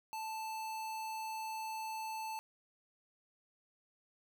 square tone, 880 Hz, A5, in tune, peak -40 dBFS, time 0.13-2.39 s, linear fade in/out 0 ms, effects none

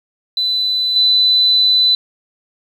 sine tone with level steps, 4001 Hz, B7, 22 cents sharp, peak -14 / -9 dBFS, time 0.37-1.95 s, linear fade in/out 2 ms, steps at 0.96 s, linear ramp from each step 2 ms, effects 7-bit

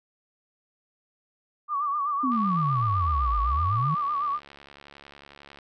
sine tone with vibrato, 1159 Hz, D6, 23 cents flat, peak -24 dBFS, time 1.68-4.4 s, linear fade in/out 50 ms, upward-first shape sine, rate 7.9 Hz, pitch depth 78 cents each way
sine exponential two-way sweep, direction down then up, 273.2 to 51.5 to 165.6 Hz, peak -24 dBFS, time 2.23-3.95 s, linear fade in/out 10 ms, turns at 3.39 s
click train, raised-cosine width 0.3 ms, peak -30 dBFS, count 233, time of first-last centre 2.32-5.588 s, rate 71 Hz
effects none

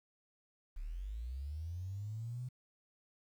sine linear sweep, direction up, 32.7 to 128.2 Hz, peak -39 dBFS, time 0.76-2.49 s, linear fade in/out 10 ms, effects 11-bit

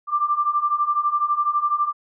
sine beating tone pair, 1174.7 / 1186.7 Hz, D6 / D6, 0 / +18 cents, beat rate 12 Hz, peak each -23 / -20 dBFS, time 0.07-1.93 s, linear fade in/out 50 ms, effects none

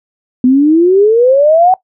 sine exponential sweep, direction up, 246.9 to 761 Hz, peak -4 dBFS, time 0.44-1.74 s, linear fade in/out 2 ms, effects noise-tail reverb RT60 0.1 s tail -19 dB re dry

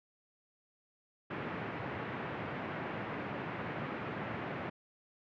pink band-pass noise, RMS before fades -40 dBFS, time 1.3-4.7 s, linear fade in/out 10 ms, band 110 to 2300 Hz, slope 24 dB/octave, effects none

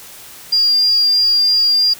sine tone, 4801 Hz, D8, 37 cents sharp, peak -10 dBFS, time 0.52-1.94 s, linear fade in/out 10 ms, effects white hiss -37 dBFS RMS until 1.99 s

